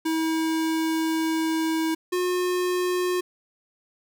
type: tone pair in turn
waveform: square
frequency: 321.5 / 360 Hz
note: E4 / F#4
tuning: -43 / -47 cents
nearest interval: major second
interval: 196 cents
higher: second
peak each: -23 dBFS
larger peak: neither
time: 0.05-1.95 / 2.12-3.21 s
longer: first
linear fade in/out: 10 ms
effects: none